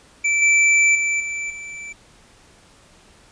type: tone with level steps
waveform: square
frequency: 2328 Hz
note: D7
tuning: 16 cents flat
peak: -17 / -13 / -19 / -25 / -32 dBFS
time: 0.24-1.93 s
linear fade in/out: 10 ms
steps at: 0.42 / 0.95 / 1.2 / 1.5 s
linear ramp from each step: 2 ms
effects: pink hiss -51 dBFS RMS until 3.31 s + resampled to 22050 Hz